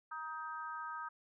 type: harmonic tone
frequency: 314.3 Hz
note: D#4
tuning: 18 cents sharp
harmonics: 3 / 4 / 5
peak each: -46 / -43 / -47 dBFS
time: 0.11-1.09 s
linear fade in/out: 10 ms
effects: none